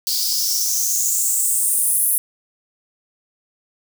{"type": "noise with high-pass filter sweep", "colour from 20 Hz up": "blue", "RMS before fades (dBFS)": -19, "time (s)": [0.07, 2.18], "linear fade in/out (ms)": 0, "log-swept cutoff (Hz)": [4500, 11000], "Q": 6, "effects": []}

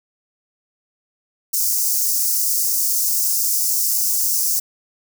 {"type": "high-pass noise", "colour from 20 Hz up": "white", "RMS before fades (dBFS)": -19, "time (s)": [1.53, 4.6], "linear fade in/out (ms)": 10, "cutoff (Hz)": 5100, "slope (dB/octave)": 48, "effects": []}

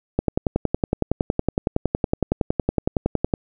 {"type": "click train", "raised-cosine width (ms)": 2, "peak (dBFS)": -5, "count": 35, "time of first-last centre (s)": [0.19, 3.338], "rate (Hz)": 10.8, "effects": []}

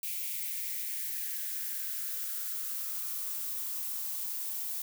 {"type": "noise with high-pass filter sweep", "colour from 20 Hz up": "violet", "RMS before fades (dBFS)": -36, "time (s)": [0.03, 4.82], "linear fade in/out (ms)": 2, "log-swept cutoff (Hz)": [2400, 770], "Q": 4.1, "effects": []}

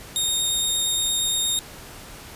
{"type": "tone with vibrato", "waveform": "20% pulse", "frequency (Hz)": 3700, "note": "A#7", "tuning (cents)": -14, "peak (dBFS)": -15, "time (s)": [0.16, 1.59], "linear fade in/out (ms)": 0, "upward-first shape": "triangle", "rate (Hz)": 8.6, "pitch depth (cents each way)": 10, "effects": ["pink hiss -41 dBFS RMS until 2.35 s", "resampled to 32000 Hz"]}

